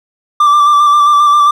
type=tone with vibrato; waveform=triangle; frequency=1174.7 Hz; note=D6; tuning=in tune; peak=-3 dBFS; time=0.4-1.51 s; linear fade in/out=5 ms; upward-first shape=square; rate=7.5 Hz; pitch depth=22 cents each way; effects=none